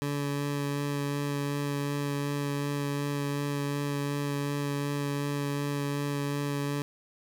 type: tone with vibrato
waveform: 20% pulse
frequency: 143 Hz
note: D3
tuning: 46 cents flat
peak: -24 dBFS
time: 0.02-6.82 s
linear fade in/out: 0 ms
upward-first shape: sine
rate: 2.7 Hz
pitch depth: 10 cents each way
effects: none